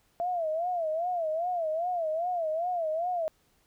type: tone with vibrato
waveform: sine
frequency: 672 Hz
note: E5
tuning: 33 cents sharp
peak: -27 dBFS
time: 0.2-3.28 s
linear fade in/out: 0 ms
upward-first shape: sine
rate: 2.5 Hz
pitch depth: 140 cents each way
effects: pink hiss -68 dBFS RMS until 3.66 s